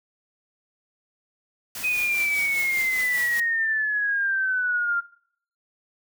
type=noise with tremolo; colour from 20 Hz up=white; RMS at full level=-33 dBFS; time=1.75-3.4 s; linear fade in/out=2 ms; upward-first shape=triangle; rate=5 Hz; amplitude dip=50%
type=exponential sweep; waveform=sine; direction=down; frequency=2521 to 1386 Hz; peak=-21 dBFS; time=1.83-5.01 s; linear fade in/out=20 ms
effects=noise-tail reverb RT60 0.6 s tail -20 dB re dry